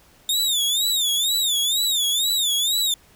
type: tone with vibrato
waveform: sawtooth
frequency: 3621 Hz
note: A7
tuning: 49 cents sharp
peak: -16 dBFS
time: 0.29-2.94 s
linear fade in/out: 2 ms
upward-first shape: sine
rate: 2.1 Hz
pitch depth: 150 cents each way
effects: pink hiss -54 dBFS RMS until 3.15 s